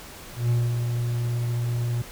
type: tone with ADSR envelope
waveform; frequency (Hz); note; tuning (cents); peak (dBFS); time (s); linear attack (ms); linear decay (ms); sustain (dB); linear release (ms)
triangle; 119.4; A#2; +42; -16; 0.35-2.02; 150; 240; -5; 5
effects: pink hiss -42 dBFS RMS until 2.11 s